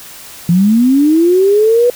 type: linear sweep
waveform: sine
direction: up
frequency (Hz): 165.8 to 493.9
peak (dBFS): -6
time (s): 0.49-1.9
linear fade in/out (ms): 2
effects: white hiss -33 dBFS RMS until 1.95 s